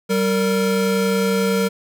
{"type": "tone pair together", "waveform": "square", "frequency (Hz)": [192.9, 460.4], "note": ["G3", "A#4"], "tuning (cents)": [-28, -22], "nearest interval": "octave + minor third", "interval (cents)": 1506, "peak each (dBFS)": -20, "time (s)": [0.09, 1.69], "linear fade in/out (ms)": 20, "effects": []}